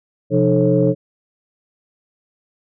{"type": "tone cluster", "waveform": "sine", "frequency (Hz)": [129.6, 175, 303.9, 436.5, 543], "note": ["C3", "F3", "D#4", "A4", "C#5"], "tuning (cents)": [-16, 4, -41, -14, -36], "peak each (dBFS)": -18, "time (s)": [0.3, 0.95], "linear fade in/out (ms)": 50, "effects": ["tanh soft clip ceiling -1 dBFS"]}